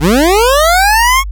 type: linear sweep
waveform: 25% pulse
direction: up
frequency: 130 to 1108.7 Hz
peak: -3 dBFS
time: 0-1.24 s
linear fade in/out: 50 ms
effects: added 50 Hz sine -18 dBFS peak until 1.31 s

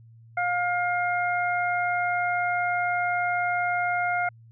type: harmonic tone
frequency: 709 Hz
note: F5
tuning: 26 cents sharp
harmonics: 1 / 2 / 3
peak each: -25 / -28 / -30 dBFS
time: 0.37-4.29 s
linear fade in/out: 5 ms
effects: added 114 Hz sine -48 dBFS peak until 4.51 s

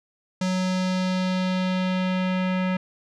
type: tone with low-pass filter sweep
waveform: square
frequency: 185 Hz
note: F#3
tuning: in tune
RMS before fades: -24 dBFS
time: 0.41-2.77 s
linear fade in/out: 5 ms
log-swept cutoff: 6100 to 2400 Hz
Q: 1.6
effects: none

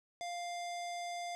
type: tone with low-pass filter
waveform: square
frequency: 699 Hz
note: F5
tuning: 1 cent sharp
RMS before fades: -41 dBFS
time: 0.21-1.35 s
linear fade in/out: 0 ms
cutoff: 7100 Hz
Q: 1.4
effects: none

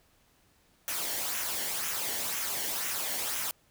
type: noise with flanger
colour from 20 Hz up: white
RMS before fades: -33 dBFS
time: 0.88-3.51 s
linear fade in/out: 0 ms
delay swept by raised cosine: 0.22 to 0.82 ms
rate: 2 Hz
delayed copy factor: -0.5
effects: pink hiss -66 dBFS RMS until 3.7 s

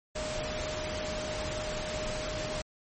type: tone in noise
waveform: sine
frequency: 616 Hz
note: D#5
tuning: 17 cents flat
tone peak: -36 dBFS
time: 0.15-2.62 s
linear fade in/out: 10 ms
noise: pink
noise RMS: -36 dBFS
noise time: 0.15-2.62 s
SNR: -3 dB
effects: MP3 32 kbps

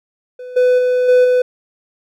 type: tone with level steps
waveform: triangle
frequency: 500 Hz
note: B4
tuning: 21 cents sharp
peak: -26 / -7 / -10 / -5 / -8 dBFS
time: 0.39-1.42 s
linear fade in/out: 5 ms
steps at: 0.56 / 0.78 / 1.08 / 1.24 s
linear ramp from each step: 10 ms
effects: none

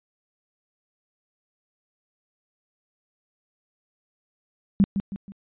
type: tone with echo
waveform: sine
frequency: 198 Hz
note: G3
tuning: 18 cents sharp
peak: -13 dBFS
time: 4.8-4.84 s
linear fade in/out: 0 ms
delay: 160 ms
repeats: 3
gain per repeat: -8 dB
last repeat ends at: 5.32 s
effects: resampled to 8000 Hz

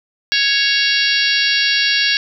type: harmonic tone with a mistuned harmonic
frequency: 554.4 Hz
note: C#5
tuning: in tune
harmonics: 3 / 4 / 5 / 6 / 7 / 8 / 9 / 10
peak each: -19 / -23 / -20 / -22 / -22 / -21 / -22 / -23 dBFS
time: 0.32-2.17 s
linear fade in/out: 0 ms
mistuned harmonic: 9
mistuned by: -64 cents
effects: none

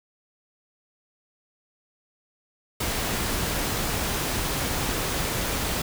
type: noise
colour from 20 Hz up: pink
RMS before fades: -27 dBFS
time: 2.8-5.82 s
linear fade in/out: 5 ms
effects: none

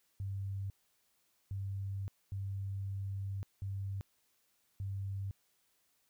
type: tone bursts at uneven times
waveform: sine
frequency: 98 Hz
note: G2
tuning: in tune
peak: -36 dBFS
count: 5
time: 0.2-0.7 / 1.51-2.08 / 2.32-3.43 / 3.62-4.01 / 4.8-5.31 s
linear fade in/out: 0 ms
effects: white hiss -75 dBFS RMS until 6.09 s

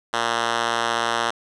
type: tone with band-pass filter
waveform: 5% pulse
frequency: 116.7 Hz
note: A#2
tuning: 2 cents sharp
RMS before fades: -23 dBFS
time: 0.13-1.31 s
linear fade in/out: 10 ms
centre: 2100 Hz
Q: 0.51
effects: resampled to 24000 Hz + 8-bit

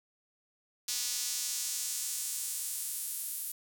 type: tone with high-pass filter sweep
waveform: sawtooth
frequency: 243.4 Hz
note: B3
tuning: 25 cents flat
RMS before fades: -36 dBFS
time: 0.88-3.52 s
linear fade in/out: 5 ms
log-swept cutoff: 5400 to 11000 Hz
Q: 1.4
effects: none

